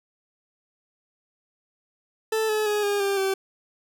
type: tone with pitch steps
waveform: 40% pulse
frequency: 440 / 428.7 / 417.7 / 407 / 396.6 / 386.4 Hz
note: A4 / A4 / G#4 / G#4 / G4 / G4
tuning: 0 / -45 / +10 / -35 / +20 / -25 cents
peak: -21 dBFS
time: 2.32-3.34 s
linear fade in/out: 5 ms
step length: 170 ms
effects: none